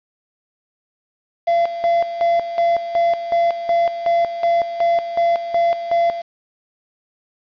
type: tone with tremolo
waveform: triangle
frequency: 682 Hz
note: F5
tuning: 41 cents flat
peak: -11 dBFS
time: 1.47-6.22 s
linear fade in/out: 10 ms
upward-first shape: square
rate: 2.7 Hz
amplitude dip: 70%
effects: resampled to 11025 Hz + 7-bit